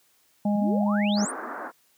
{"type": "harmonic tone", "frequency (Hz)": 206.2, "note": "G#3", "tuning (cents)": -12, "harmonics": [1, 3, 4], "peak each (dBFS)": [-21, -31, -33], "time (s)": [0.45, 1.25], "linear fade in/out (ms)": 5}
{"type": "exponential sweep", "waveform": "sine", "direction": "up", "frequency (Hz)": [159.2, 9960], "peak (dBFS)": -30, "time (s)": [0.54, 1.32], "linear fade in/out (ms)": 20}
{"type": "band-pass noise", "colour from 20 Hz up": "white", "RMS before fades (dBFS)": -35, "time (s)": [1.15, 1.72], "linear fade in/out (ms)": 50, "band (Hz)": [230, 1600], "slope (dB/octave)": 48}
{"effects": ["white hiss -64 dBFS RMS until 1.97 s", "high-pass 80 Hz 12 dB/octave"]}